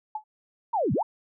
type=tone with exponential decay; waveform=sine; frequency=858 Hz; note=A5; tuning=44 cents flat; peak=-25 dBFS; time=0.15-0.24 s; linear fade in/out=5 ms; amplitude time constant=19 ms
type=linear two-way sweep; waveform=sine; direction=down then up; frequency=980 to 98.5 to 980 Hz; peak=-22 dBFS; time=0.73-1.03 s; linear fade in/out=10 ms; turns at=0.93 s
effects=none